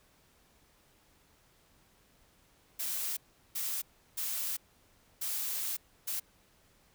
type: noise bursts at uneven times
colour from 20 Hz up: blue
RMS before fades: -35 dBFS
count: 5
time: 2.79-3.17 / 3.55-3.82 / 4.17-4.57 / 5.21-5.77 / 6.07-6.2 s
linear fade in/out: 10 ms
effects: pink hiss -66 dBFS RMS until 6.94 s